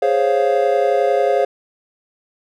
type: chord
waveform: triangle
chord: Db major seventh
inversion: second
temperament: equal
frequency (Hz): 415.3 / 523.3 / 554.4 / 698.5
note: Ab4 / C5 / Db5 / F5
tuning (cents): 0 / 0 / 0 / 0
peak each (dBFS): -17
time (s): 0.02-1.45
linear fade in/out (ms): 5
effects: none